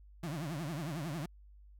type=tone with vibrato; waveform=35% pulse; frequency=155.56 Hz; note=D#3; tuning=in tune; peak=-35 dBFS; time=0.23-1.26 s; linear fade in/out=5 ms; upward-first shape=triangle; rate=11 Hz; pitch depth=260 cents each way; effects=added 50 Hz sine -54 dBFS peak until 1.79 s